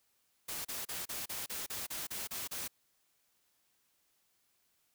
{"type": "noise bursts", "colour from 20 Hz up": "white", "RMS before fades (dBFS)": -40, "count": 11, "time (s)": [0.48, 2.68], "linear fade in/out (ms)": 10, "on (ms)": 170, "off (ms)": 33, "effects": ["white hiss -75 dBFS RMS until 4.94 s"]}